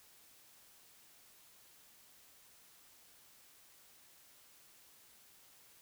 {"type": "silence", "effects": ["white hiss -63 dBFS RMS until 5.81 s"]}